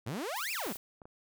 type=exponential two-way sweep; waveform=sawtooth; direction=up then down; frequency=100 to 2794 to 167 Hz; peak=-31 dBFS; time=0.06-0.73 s; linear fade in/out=10 ms; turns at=0.52 s
type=noise; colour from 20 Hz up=blue; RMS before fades=-43 dBFS; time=0.36-0.77 s; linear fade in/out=2 ms
type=clicks; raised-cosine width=1 ms; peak=-36 dBFS; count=4; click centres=0.666 / 0.758 / 1.018 / 1.055 s
effects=none